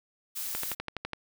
blue noise, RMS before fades -35 dBFS, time 0.35-0.75 s, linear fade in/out 20 ms
click train, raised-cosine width 0.3 ms, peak -17 dBFS, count 8, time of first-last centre 0.55-1.133 s, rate 12 Hz
effects none

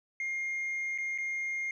sine tone with dropouts, 2125 Hz, C7, 26 cents sharp, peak -29 dBFS, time 0.2-1.71 s, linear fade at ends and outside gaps 2 ms, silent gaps 0.978-0.984 / 1.178-1.184 s, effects tanh soft clip ceiling -30 dBFS

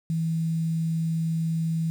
sine tone with quantisation, 163 Hz, E3, 19 cents flat, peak -23 dBFS, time 0.1-1.9 s, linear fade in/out 0 ms, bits 8, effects none

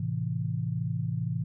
sine chord, A minor, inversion none, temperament just, 110 / 132 / 165 Hz, A2 / C3 / E3, 0 / +16 / +2 cents, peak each -32 dBFS, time 0-1.44 s, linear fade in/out 5 ms, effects none

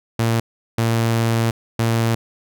sawtooth tone bursts at uneven times, 114.7 Hz, A#2, 28 cents flat, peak -12 dBFS, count 3, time 0.19-0.4 / 0.78-1.51 / 1.79-2.15 s, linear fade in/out 5 ms, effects none

